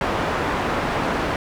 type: low-pass noise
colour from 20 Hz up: white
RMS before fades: -23 dBFS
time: 0.01-1.36 s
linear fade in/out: 2 ms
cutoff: 1200 Hz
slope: 12 dB/octave
effects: none